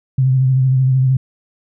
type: tone with vibrato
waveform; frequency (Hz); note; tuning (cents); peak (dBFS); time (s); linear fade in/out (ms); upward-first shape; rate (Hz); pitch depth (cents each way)
sine; 130.81; C3; 0; -10; 0.18-1.17; 5; triangle; 13; 44
effects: none